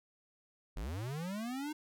square linear sweep, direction up, 38.65 to 311.1 Hz, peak -38 dBFS, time 0.76-1.73 s, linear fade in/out 10 ms, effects none

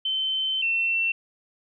sine tone pair in turn, 3079 / 2699 Hz, G7 / E7, -32 / +40 cents, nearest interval major second, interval 228 cents, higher first, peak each -23 / -21 dBFS, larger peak second, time 0.05-0.62 / 0.62-1.12 s, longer first, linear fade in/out 5 ms, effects none

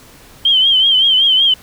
sine tone with vibrato, 3136 Hz, G7, in tune, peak -8 dBFS, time 0.45-1.54 s, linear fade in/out 5 ms, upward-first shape triangle, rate 5.3 Hz, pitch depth 87 cents each way, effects pink hiss -42 dBFS RMS until 1.62 s

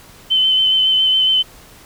sine tone with vibrato, 3060 Hz, G7, 42 cents flat, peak -11 dBFS, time 0.3-1.43 s, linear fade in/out 20 ms, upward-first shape sine, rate 7.2 Hz, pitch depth 17 cents each way, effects pink hiss -43 dBFS RMS until 1.85 s

